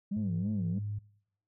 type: tone with vibrato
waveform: sine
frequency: 189.8 Hz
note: F#3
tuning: 44 cents sharp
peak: -29 dBFS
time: 0.11-0.79 s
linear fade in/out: 10 ms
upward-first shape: sine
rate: 3.1 Hz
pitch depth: 230 cents each way
type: tone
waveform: sine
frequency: 103.83 Hz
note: G#2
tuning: in tune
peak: -33 dBFS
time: 0.16-0.99 s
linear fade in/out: 10 ms
effects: noise-tail reverb RT60 0.7 s tail -24 dB re dry + tanh soft clip ceiling -25 dBFS

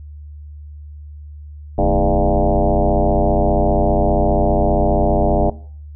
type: tone with frequency modulation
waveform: sine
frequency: 315.8 Hz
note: D#4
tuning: 26 cents sharp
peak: -12 dBFS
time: 1.78-5.5 s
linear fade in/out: 5 ms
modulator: 95 Hz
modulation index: 4.6
effects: noise-tail reverb RT60 0.5 s tail -18 dB re dry + added 74 Hz sine -32 dBFS peak until 5.95 s

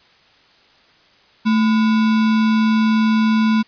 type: tone with sample-and-hold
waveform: sine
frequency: 219.6 Hz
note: A3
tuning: 3 cents flat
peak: -12 dBFS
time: 1.45-3.63 s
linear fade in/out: 20 ms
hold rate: 1225 Hz
effects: white hiss -52 dBFS RMS until 3.67 s + resampled to 11025 Hz

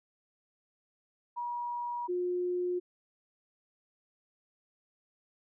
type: tone pair in turn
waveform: sine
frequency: 960 / 357.7 Hz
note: B5 / F4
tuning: -49 / +41 cents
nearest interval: octave + perfect fourth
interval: 1710 cents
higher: first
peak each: -33 / -29 dBFS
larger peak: second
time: 1.36-2.08 / 2.08-2.8 s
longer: neither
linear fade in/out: 20 ms
effects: none

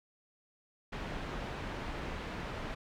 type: low-pass noise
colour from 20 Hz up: pink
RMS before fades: -40 dBFS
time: 0.92-2.75 s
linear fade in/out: 10 ms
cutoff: 2600 Hz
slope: 12 dB/octave
effects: none

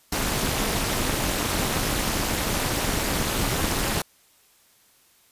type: noise with amplitude modulation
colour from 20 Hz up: pink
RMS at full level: -21 dBFS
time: 0.12-4.02 s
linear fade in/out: 5 ms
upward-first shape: sine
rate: 241 Hz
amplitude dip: 90%
effects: white hiss -59 dBFS RMS until 5.31 s + resampled to 32000 Hz

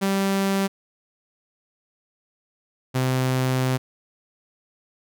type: tone pair in turn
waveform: sawtooth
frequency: 195.3 / 129.27 Hz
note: G3 / C3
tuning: -6 / -21 cents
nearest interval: perfect fifth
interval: 715 cents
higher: first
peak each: -16 dBFS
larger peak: neither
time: 0.01-0.68 / 2.94-3.78 s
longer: second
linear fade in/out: 20 ms
effects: none

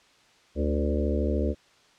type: harmonic tone with a mistuned harmonic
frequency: 73.42 Hz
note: D2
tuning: in tune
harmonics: 1 / 3 / 4 / 5 / 6 / 7 / 8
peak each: -26 / -31 / -32 / -33 / -34 / -34 / -35 dBFS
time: 0.55-1.55 s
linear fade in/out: 50 ms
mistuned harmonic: 6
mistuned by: +37 cents
effects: white hiss -59 dBFS RMS until 1.98 s + low-pass 5000 Hz 12 dB/octave

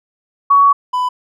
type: tone pair in turn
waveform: sine / triangle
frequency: 1124 / 998.2 Hz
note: C#6 / B5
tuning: +24 / +18 cents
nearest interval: major second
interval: 206 cents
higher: first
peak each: -6 / -12 dBFS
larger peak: first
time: 0.5-0.73 / 0.93-1.09 s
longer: first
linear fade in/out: 10 ms
effects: none

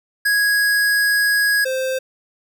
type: tone pair in turn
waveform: square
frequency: 1659 / 522.6 Hz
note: G#6 / C5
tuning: -2 / -2 cents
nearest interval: octave + minor sixth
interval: 2000 cents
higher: first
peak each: -15 / -20 dBFS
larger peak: first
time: 0.25-1.65 / 1.65-1.99 s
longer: first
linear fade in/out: 10 ms
effects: none

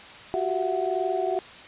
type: tone cluster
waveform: sine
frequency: 363.9 / 386.1 / 667 / 740 Hz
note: F#4 / G4 / E5 / F#5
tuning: -29 / -26 / +20 / 0 cents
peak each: -29 dBFS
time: 0.34-1.39 s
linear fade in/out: 0 ms
effects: white hiss -44 dBFS RMS until 1.67 s + resampled to 8000 Hz

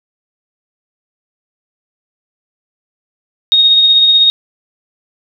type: tone with tremolo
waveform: sine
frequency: 3729 Hz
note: A#7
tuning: in tune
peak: -4 dBFS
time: 3.52-4.3 s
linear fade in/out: 0 ms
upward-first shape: sine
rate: 16 Hz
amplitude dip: 30%
effects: none

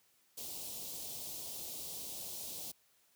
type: band-stop noise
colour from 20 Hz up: white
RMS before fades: -44 dBFS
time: 0.37-2.72 s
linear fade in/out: 10 ms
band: 800 to 3200 Hz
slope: 24 dB/octave
effects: white hiss -71 dBFS RMS until 3.15 s + high-pass 60 Hz 12 dB/octave

